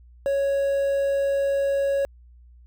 triangle tone with quantisation, 554.4 Hz, C#5, in tune, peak -18 dBFS, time 0.26-2.05 s, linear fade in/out 0 ms, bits 8, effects added 60 Hz sine -47 dBFS peak until 2.66 s

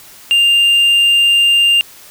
triangle tone, 2797 Hz, F7, 2 cents sharp, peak -6 dBFS, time 0.31-1.81 s, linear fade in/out 0 ms, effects white hiss -39 dBFS RMS until 2.1 s

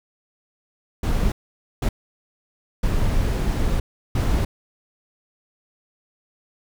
brown noise bursts at uneven times, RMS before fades -20 dBFS, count 4, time 1.03-1.32 / 1.82-1.89 / 2.83-3.8 / 4.15-4.45 s, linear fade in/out 5 ms, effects none

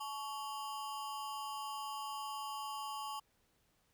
square ring-modulated tone, 987.8 Hz, B5, in tune, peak -38 dBFS, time 0-3.2 s, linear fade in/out 10 ms, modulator 131 Hz, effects pink hiss -75 dBFS RMS until 3.93 s

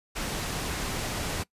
pink low-pass noise, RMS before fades -32 dBFS, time 0.15-1.44 s, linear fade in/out 20 ms, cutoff 11000 Hz, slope 12 dB/octave, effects noise-tail reverb RT60 0.1 s tail -22 dB re dry + resampled to 32000 Hz

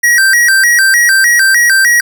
square tone with vibrato, 1728 Hz, A6, 32 cents flat, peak -6 dBFS, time 0.03-2.01 s, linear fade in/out 10 ms, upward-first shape square, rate 3.3 Hz, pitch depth 170 cents each way, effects none

